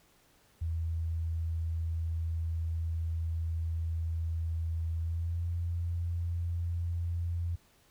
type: tone with pitch glide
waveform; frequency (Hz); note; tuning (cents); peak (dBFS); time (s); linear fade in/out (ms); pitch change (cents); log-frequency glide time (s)
sine; 82.1 to 85.54; E2 to F2; -6 to -35; -30; 0.61-7.56; 10; +71; 5-5.44
effects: pink hiss -65 dBFS RMS until 7.9 s